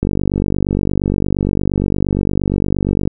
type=click train; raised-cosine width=3 ms; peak=-3 dBFS; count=149; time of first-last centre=0.03-3.075 s; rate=48.6 Hz; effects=none

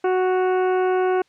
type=harmonic tone with a mistuned harmonic; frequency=370 Hz; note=F#4; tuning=in tune; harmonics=1 / 2 / 3 / 4 / 5 / 6 / 7 / 8; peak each=-18 / -24 / -31 / -31 / -43 / -41 / -44 / -47 dBFS; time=0.04-1.22 s; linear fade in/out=5 ms; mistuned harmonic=8; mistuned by=-70 cents; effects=white hiss -62 dBFS RMS until 1.28 s + low-pass 5000 Hz 12 dB/octave

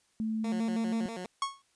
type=tone with pitch glide; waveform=sine; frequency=220 to 223.8 Hz; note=A3 to A3; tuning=0 to +30 cents; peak=-29 dBFS; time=0.2-1.06 s; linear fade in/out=0 ms; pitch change=+30 cents; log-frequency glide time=0.53-0.61 s
type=tone with vibrato; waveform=15% pulse; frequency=203.8 Hz; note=G#3; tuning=32 cents flat; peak=-31 dBFS; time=0.44-1.26 s; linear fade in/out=2 ms; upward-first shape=square; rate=6.2 Hz; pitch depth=200 cents each way
type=tone with exponential decay; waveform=45% pulse; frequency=1100 Hz; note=C#6; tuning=14 cents flat; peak=-25 dBFS; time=1.42-1.62 s; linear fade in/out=2 ms; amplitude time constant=42 ms
effects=white hiss -70 dBFS RMS until 1.75 s + resampled to 22050 Hz

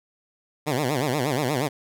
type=tone with vibrato; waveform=10% pulse; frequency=137.3 Hz; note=C#3; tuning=16 cents flat; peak=-14 dBFS; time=0.66-1.69 s; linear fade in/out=20 ms; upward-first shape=sine; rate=8.4 Hz; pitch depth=210 cents each way; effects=none

